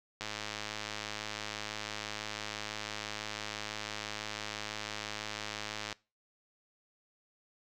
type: click train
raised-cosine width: 0.2 ms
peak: -20 dBFS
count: 607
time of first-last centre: 0.21-5.927 s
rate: 106 Hz
effects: noise-tail reverb RT60 0.3 s tail -22 dB re dry